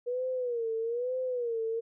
sine tone with vibrato, 480.1 Hz, B4, 49 cents flat, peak -29 dBFS, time 0.06-1.81 s, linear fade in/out 20 ms, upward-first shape sine, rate 1.1 Hz, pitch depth 120 cents each way, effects none

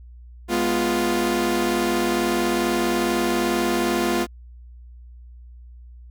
sawtooth chord, F diminished, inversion first, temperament equal with one note detuned, 206.7 / 246.9 / 349.2 Hz, Ab3 / Cb4 / F4, -8 / 0 / 0 cents, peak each -23 / -21 / -18 dBFS, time 0.48-4.27 s, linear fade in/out 50 ms, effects added 60 Hz sine -40 dBFS peak until 6.1 s

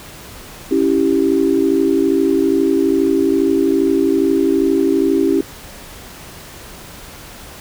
sine chord, C# diminished, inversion none, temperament equal, 277.2 / 329.6 / 392 Hz, C#4 / E4 / G4, 0 / 0 / 0 cents, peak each -16 dBFS, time 0.71-5.41 s, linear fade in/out 5 ms, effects pink hiss -36 dBFS RMS until 7.6 s

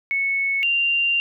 sine tone pair in turn, 2206 / 2779 Hz, C#7 / F7, -9 / -9 cents, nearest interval major third, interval 400 cents, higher second, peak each -19 / -17 dBFS, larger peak second, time 0.11-0.63 / 0.63-1.2 s, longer second, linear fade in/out 0 ms, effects none

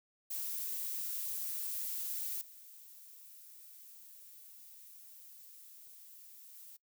violet noise with level steps, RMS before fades -39 / -55 / -53 dBFS, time 0.3-6.77 s, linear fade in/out 10 ms, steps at 2.41 / 6.54 s, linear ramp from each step 5 ms, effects noise-tail reverb RT60 0.1 s tail -22 dB re dry

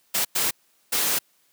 white noise bursts at uneven times, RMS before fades -23 dBFS, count 3, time 0.14-0.25 / 0.35-0.51 / 0.92-1.19 s, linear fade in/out 10 ms, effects white hiss -64 dBFS RMS until 1.52 s + high-pass 150 Hz 12 dB/octave

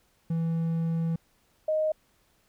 triangle / sine tone pair in turn, 164.81 / 622.2 Hz, E3 / D#5, 0 / 0 cents, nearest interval octave + major seventh, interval 2300 cents, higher second, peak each -23 dBFS, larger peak neither, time 0.3-1.16 / 1.68-1.92 s, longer first, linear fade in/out 5 ms, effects pink hiss -67 dBFS RMS until 2.48 s

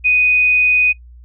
sine tone, 2490 Hz, D#7, 1 cent sharp, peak -10 dBFS, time 0.04-0.93 s, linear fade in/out 20 ms, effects noise-tail reverb RT60 0.1 s tail -19 dB re dry + added 60 Hz sine -37 dBFS peak until 1.24 s

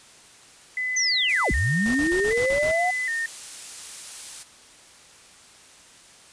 sine tone with vibrato, 1919 Hz, A#6, 50 cents sharp, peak -24 dBFS, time 0.77-3.26 s, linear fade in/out 2 ms, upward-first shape square, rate 0.65 Hz, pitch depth 81 cents each way
sine linear two-way sweep, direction down then up, 6290 to 47.45 to 743 Hz, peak -21 dBFS, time 0.96-2.91 s, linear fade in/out 10 ms, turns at 1.52 s
blue noise, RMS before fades -35 dBFS, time 1.28-4.44 s, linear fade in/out 20 ms
pink noise bursts, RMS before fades -34 dBFS, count 7, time 1.86-2.714 s, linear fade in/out 0 ms, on 86 ms, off 42 ms
effects white hiss -50 dBFS RMS until 6.32 s + resampled to 22050 Hz

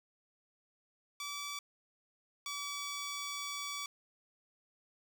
10% pulse tone pair in turn, 1153 / 1145 Hz, D6 / D6, -32 / -44 cents, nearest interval unison, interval 12 cents, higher first, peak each -31 / -30 dBFS, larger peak second, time 1.2-1.59 / 2.46-3.86 s, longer second, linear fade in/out 2 ms, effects none

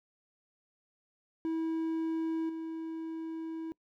triangle tone with level steps, 324.2 Hz, E4, 29 cents flat, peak -28 / -34 dBFS, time 1.45-3.72 s, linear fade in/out 0 ms, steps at 2.49 s, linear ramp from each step 5 ms, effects noise-tail reverb RT60 0.1 s tail -25 dB re dry

